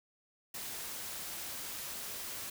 white noise, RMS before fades -42 dBFS, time 0.54-2.5 s, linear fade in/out 5 ms, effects none

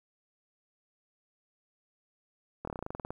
slowing click train, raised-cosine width 1 ms, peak -23 dBFS, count 13, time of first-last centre 2.65-3.105 s, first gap 24 ms, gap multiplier 1.08, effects 10-bit

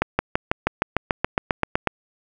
accelerating click train, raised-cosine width 0.5 ms, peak -3 dBFS, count 14, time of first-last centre 0.02-1.873 s, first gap 170 ms, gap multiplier 0.97, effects none

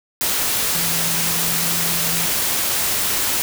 sine tone in noise, 168 Hz, E3, 33 cents sharp, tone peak -29 dBFS, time 0.75-2.26 s, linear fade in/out 0 ms, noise white, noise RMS -20 dBFS, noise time 0.21-3.42 s, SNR -12 dB, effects none

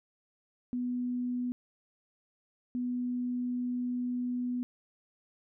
sine tone bursts at uneven times, 246.9 Hz, B3, in tune, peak -30 dBFS, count 2, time 0.73-1.52 / 2.75-4.63 s, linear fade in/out 0 ms, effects none

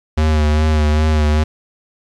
square tone with vibrato, 76.6 Hz, D#2, 27 cents flat, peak -12 dBFS, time 0.17-1.44 s, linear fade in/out 10 ms, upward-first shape sine, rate 2.5 Hz, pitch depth 34 cents each way, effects low-pass 6000 Hz 12 dB/octave + 8-bit

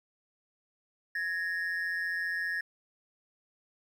triangle ring-modulated tone, 1760 Hz, A6, in tune, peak -25 dBFS, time 1.15-2.61 s, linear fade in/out 5 ms, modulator 87.4 Hz, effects tanh soft clip ceiling -21 dBFS + 11-bit

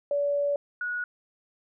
sine tone pair in turn, 573 / 1458.5 Hz, D5 / F#6, -43 / -25 cents, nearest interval octave + major third, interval 1618 cents, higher second, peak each -23 / -28 dBFS, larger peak first, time 0.11-0.56 / 0.81-1.04 s, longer first, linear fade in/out 2 ms, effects none

